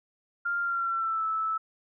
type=tone with pitch glide; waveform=sine; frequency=1396.9 to 1310.9 Hz; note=F6 to E6; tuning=0 to -10 cents; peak=-26 dBFS; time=0.45-1.58 s; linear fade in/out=10 ms; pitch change=-110 cents; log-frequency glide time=0.61-1.25 s; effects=none